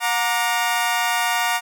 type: chord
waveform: 20% pulse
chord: Gb augmented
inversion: none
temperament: equal with one note detuned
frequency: 722.7 / 932.3 / 1174.7 Hz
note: Gb5 / Bb5 / D6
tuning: -41 / 0 / 0 cents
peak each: -18 / -17 / -22 dBFS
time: 0-1.61 s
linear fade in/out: 50 ms
effects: none